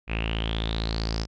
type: tone with low-pass filter sweep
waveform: sawtooth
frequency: 55.4 Hz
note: A1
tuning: 13 cents sharp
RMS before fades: -28 dBFS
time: 0.07-1.27 s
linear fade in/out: 50 ms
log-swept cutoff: 2500 to 5300 Hz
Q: 9
effects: none